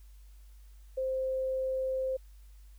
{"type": "tone", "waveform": "sine", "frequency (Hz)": 523.3, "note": "C5", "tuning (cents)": 0, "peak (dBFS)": -29, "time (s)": [0.97, 2.17], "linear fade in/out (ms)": 10, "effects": ["added 50 Hz sine -50 dBFS peak until 2.78 s", "white hiss -68 dBFS RMS until 2.78 s"]}